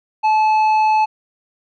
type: tone with tanh clipping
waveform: triangle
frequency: 865 Hz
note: A5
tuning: 30 cents flat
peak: -13 dBFS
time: 0.23-1.06 s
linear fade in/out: 20 ms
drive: 11 dB
effects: none